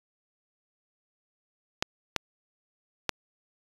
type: clicks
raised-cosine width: 0.2 ms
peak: -7 dBFS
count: 3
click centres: 1.825 / 2.163 / 3.093 s
effects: resampled to 24000 Hz